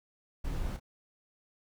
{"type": "noise with echo", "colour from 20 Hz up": "brown", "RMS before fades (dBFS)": -34, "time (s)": [0.44, 0.77], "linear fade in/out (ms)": 10, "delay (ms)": 29, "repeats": 1, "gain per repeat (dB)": -9, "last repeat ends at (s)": 0.799, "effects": []}